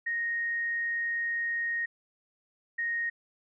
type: tone pair in turn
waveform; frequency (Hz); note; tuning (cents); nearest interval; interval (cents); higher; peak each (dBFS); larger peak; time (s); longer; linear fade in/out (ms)
sine; 1864.7 / 1864.7; A#6 / A#6; 0 / 0; unison; 0; neither; -28; neither; 0.06-1.86 / 2.78-3.1; first; 10
effects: none